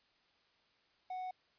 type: tone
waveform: triangle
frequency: 740 Hz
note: F#5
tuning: in tune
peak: -37 dBFS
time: 1.1-1.31 s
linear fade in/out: 5 ms
effects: white hiss -72 dBFS RMS until 1.58 s + resampled to 11025 Hz